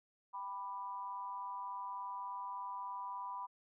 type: tone with amplitude modulation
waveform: sine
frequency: 987.8 Hz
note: B5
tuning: in tune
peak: -37 dBFS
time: 0.33-3.47 s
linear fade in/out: 20 ms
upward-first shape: sine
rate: 199 Hz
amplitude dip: 75%
effects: none